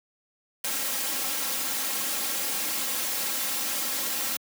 white noise with comb filter, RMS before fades -29 dBFS, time 0.64-4.37 s, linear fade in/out 5 ms, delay 3.7 ms, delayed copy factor +0.7, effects high-pass 150 Hz 12 dB/octave

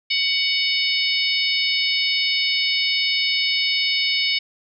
harmonic tone with a mistuned harmonic, 740 Hz, F#5, in tune, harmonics 3 / 4 / 5 / 6 / 7, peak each -23 / -24 / -25 / -26 / -26 dBFS, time 0.1-4.39 s, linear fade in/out 10 ms, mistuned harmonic 3, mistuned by +16 cents, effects none

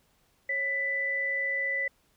sine tone pair together, 549 / 1987.7 Hz, C#5 / B6, -17 / +11 cents, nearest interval octave + minor seventh, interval 2228 cents, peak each -38 / -27 dBFS, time 0.49-1.88 s, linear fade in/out 5 ms, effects pink hiss -68 dBFS RMS until 2.16 s

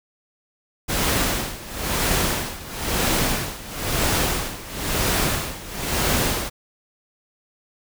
pink noise with tremolo, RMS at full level -20 dBFS, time 0.88-6.5 s, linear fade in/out 20 ms, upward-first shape sine, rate 1 Hz, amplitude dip 85%, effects none

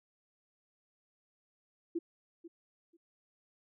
sine tone with echo, 336.9 Hz, E4, 38 cents sharp, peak -31 dBFS, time 1.95-1.99 s, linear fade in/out 10 ms, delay 490 ms, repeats 2, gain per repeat -15 dB, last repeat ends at 2.97 s, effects none

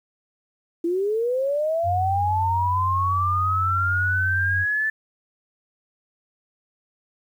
sine linear sweep, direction up, 329.6 to 1760 Hz, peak -20 dBFS, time 0.84-4.9 s, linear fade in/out 5 ms
sine tone with vibrato, 92.5 Hz, F#2, in tune, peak -24 dBFS, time 1.83-4.66 s, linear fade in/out 50 ms, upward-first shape square, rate 8.7 Hz, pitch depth 10 cents each way
effects 9-bit

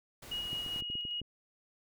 pink noise, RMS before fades -49 dBFS, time 0.22-0.81 s, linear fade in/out 5 ms
sine tone with tremolo, 2889 Hz, F#7, 42 cents flat, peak -34 dBFS, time 0.31-1.21 s, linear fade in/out 10 ms, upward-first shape square, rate 5 Hz, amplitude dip 25%
clicks, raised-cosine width 3 ms, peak -33 dBFS, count 8, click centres 0.531 / 0.663 / 0.761 / 0.823 / 0.901 / 0.954 / 1.052 / 1.216 s
effects none

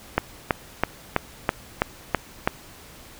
click train, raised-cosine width 0.5 ms, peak -3 dBFS, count 8, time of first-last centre 0.18-2.475 s, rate 3.05 Hz, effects pink hiss -46 dBFS RMS until 3.19 s

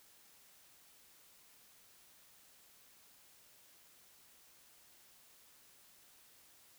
silence, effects white hiss -64 dBFS RMS until 6.78 s

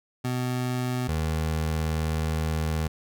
25% pulse tone pair in turn, 125.4 / 79 Hz, B2 / D#2, +27 / +27 cents, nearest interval minor sixth, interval 800 cents, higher first, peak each -22 / -21 dBFS, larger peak second, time 0.24-1.08 / 1.08-2.88 s, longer second, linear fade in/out 10 ms, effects none

